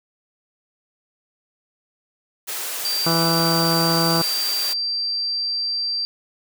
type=high-pass noise; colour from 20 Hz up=white; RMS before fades=-28 dBFS; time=2.47-4.74 s; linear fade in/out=20 ms; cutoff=340 Hz; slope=24 dB/octave
type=tone; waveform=sine; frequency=4699 Hz; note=D8; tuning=in tune; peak=-21 dBFS; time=2.85-6.05 s; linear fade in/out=0 ms
type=harmonic tone; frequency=165.8 Hz; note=E3; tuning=10 cents sharp; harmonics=1 / 2 / 3 / 4 / 5 / 6 / 7 / 8 / 9; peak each=-22 / -25 / -27 / -28 / -29 / -30 / -30 / -31 / -32 dBFS; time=3.06-4.22 s; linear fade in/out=5 ms
effects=none